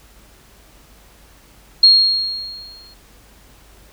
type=tone with exponential decay; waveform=sine; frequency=4265 Hz; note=C8; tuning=32 cents sharp; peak=-4 dBFS; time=1.83-2.94 s; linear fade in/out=5 ms; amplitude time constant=240 ms; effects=added 50 Hz sine -49 dBFS peak until 3.92 s + pink hiss -49 dBFS RMS until 3.92 s

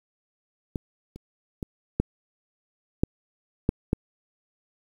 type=clicks; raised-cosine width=3 ms; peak=-16 / -28 / -18 / -8 / -7 / -7 / -8 dBFS; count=7; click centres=0.758 / 1.16 / 1.628 / 2 / 3.035 / 3.691 / 3.931 s; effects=8-bit

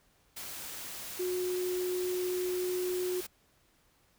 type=tone in noise; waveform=sine; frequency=363.2 Hz; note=F#4; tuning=32 cents flat; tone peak=-30 dBFS; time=1.19-3.21 s; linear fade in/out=10 ms; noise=white; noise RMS=-42 dBFS; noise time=0.36-3.27 s; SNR=+9 dB; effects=pink hiss -68 dBFS RMS until 4.18 s

